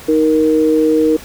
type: tone pair together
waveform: sine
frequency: 312.8 / 468.7 Hz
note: D#4 / A#4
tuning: +9 / +9 cents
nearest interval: perfect fifth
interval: 700 cents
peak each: -12 dBFS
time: 0.08-1.17 s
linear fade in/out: 10 ms
effects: pink hiss -35 dBFS RMS until 1.24 s